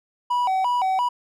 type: tone with vibrato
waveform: triangle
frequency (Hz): 861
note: A5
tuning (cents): -38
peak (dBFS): -17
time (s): 0.3-1.09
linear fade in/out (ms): 10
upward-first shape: square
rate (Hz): 2.9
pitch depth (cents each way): 220
effects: none